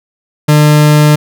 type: tone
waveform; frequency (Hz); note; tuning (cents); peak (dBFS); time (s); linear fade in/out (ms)
40% pulse; 150; D3; +37; -3; 0.48-1.16; 10
effects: none